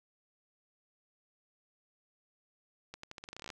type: accelerating click train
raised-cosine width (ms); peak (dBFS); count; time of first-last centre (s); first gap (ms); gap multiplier
0.2; -27; 15; 2.94-3.502; 94; 0.85
effects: none